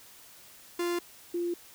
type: tone pair in turn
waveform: 45% pulse / sine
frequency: 347.9 / 346.7 Hz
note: F4 / F4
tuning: -7 / -13 cents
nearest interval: unison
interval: 6 cents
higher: first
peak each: -28 dBFS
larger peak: neither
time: 0.79-0.99 / 1.34-1.54 s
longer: neither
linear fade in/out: 5 ms
effects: white hiss -53 dBFS RMS until 1.74 s